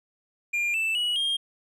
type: tone with pitch steps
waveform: triangle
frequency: 2400 / 2648 / 2921 / 3222 Hz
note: D7 / E7 / F#7 / G7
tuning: +37 / +7 / -23 / +47 cents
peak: -22 dBFS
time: 0.53-1.37 s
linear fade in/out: 10 ms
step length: 210 ms
effects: none